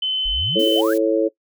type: tone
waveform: sine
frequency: 3048 Hz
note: G7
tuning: 49 cents flat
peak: -19 dBFS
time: 0.02-0.81 s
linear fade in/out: 5 ms
type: exponential sweep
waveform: sine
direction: up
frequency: 30.87 to 1760 Hz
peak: -25 dBFS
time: 0.25-0.94 s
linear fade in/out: 10 ms
type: chord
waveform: sine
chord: A major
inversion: second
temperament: just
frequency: 330 / 440 / 550 Hz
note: E4 / A4 / C#5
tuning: +2 / 0 / -14 cents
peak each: -19 dBFS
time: 0.55-1.29 s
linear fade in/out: 20 ms
type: noise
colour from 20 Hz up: blue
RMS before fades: -36 dBFS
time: 0.59-0.98 s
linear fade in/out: 5 ms
effects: noise-tail reverb RT60 0.1 s tail -20 dB re dry